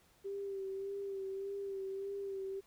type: tone with vibrato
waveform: sine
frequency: 392 Hz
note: G4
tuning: in tune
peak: -38 dBFS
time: 0.24-2.61 s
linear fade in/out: 20 ms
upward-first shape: sine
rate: 1.7 Hz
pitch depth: 31 cents each way
effects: pink hiss -68 dBFS RMS until 2.66 s